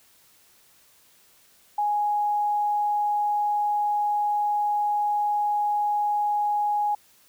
sine tone, 830.6 Hz, G#5, in tune, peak -21 dBFS, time 1.78-6.95 s, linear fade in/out 5 ms, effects white hiss -58 dBFS RMS until 7.28 s

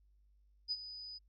sine tone with ADSR envelope, 4978 Hz, D#8, in tune, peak -32 dBFS, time 0.68-1.19 s, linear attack 35 ms, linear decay 44 ms, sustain -13 dB, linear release 23 ms, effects added 50 Hz sine -65 dBFS peak until 1.28 s + Opus 48 kbps

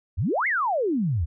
sine exponential two-way sweep, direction up then down, 71 to 2217 to 71 Hz, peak -21 dBFS, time 0.17-1.26 s, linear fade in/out 20 ms, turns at 0.47 s, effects none

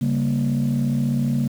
sine chord, G diminished, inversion second, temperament equal, 138.59 / 196 / 233.1 Hz, Db3 / G3 / Bb3, 0 / 0 / 0 cents, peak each -20 / -25 / -20 dBFS, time 0.01-1.48 s, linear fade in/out 10 ms, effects tanh soft clip ceiling -14 dBFS + 7-bit

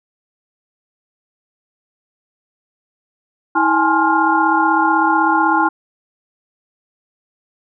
sine tone cluster, 323.9 / 823 / 859 / 1056 / 1405 Hz, E4 / G#5 / A5 / C6 / F6, -30 / -16 / -42 / +16 / +10 cents, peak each -18 dBFS, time 3.55-5.69 s, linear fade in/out 10 ms, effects none

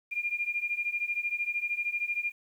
sine beating tone pair, 2400 / 2413 Hz, D7 / D7, +37 / +46 cents, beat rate 13 Hz, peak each -33 / -31 dBFS, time 0.11-2.32 s, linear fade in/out 20 ms, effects 10-bit

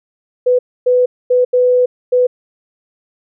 sine tone bursts at uneven times, 498 Hz, B4, 14 cents sharp, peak -8 dBFS, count 5, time 0.46-0.59 / 0.86-1.06 / 1.3-1.45 / 1.53-1.86 / 2.12-2.27 s, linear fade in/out 10 ms, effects none

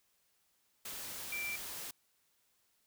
sine tone in noise, 2349 Hz, D7, in tune, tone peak -37 dBFS, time 1.32-1.56 s, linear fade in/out 5 ms, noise white, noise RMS -44 dBFS, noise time 0.85-1.91 s, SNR +4 dB, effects white hiss -75 dBFS RMS until 2.86 s

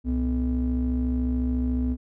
triangle ring-modulated tone, 92.5 Hz, F#2, in tune, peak -17 dBFS, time 0.04-1.97 s, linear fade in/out 50 ms, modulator 158 Hz, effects none

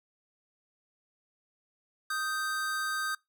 square tone pair together, 1245 / 1561.8 Hz, D#6 / G6, +1 / -7 cents, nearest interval major third, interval 392 cents, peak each -35 / -33 dBFS, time 2.1-3.15 s, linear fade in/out 5 ms, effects noise-tail reverb RT60 0.2 s tail -24 dB re dry

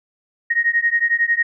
sine beating tone pair, 1864.7 / 1875.7 Hz, A#6 / A#6, 0 / +10 cents, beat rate 11 Hz, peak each -18 / -18 dBFS, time 0.5-1.43 s, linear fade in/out 10 ms, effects none

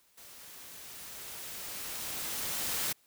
white noise with level ramp, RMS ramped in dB -52 to -32 dBFS, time 0.17-2.93 s, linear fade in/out 10 ms, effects white hiss -67 dBFS RMS until 3.06 s

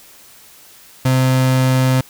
35% pulse tone, 129.8 Hz, C3, 13 cents flat, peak -10 dBFS, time 1.05-2.01 s, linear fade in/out 5 ms, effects white hiss -44 dBFS RMS until 2.09 s

